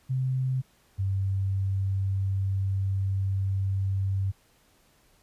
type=tone pair in turn; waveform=sine; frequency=130 / 96.87 Hz; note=C3 / G2; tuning=-11 / -20 cents; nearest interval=perfect fourth; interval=509 cents; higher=first; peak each=-24 dBFS; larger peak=neither; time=0.09-0.62 / 0.98-4.32 s; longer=second; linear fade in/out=20 ms; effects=pink hiss -63 dBFS RMS until 5.22 s + resampled to 32000 Hz